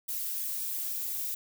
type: noise with flanger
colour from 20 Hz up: violet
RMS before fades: -34 dBFS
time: 0.08-1.35 s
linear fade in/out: 10 ms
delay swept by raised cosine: 0.7 to 4.6 ms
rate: 2.9 Hz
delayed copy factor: -0.95
effects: none